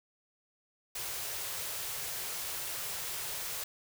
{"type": "band-stop noise", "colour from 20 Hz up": "white", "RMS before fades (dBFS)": -38, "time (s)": [0.95, 3.64], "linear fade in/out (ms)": 5, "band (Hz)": [170, 340], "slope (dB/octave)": 48, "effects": []}